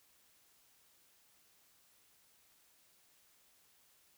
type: silence
effects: white hiss -69 dBFS RMS until 4.17 s